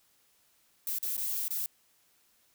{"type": "noise with dropouts", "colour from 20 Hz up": "violet", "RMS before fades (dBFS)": -33, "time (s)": [0.87, 1.66], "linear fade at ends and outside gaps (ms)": 1, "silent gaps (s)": [[0.986, 1.028], [1.167, 1.178], [1.481, 1.506]], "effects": ["white hiss -68 dBFS RMS until 2.54 s"]}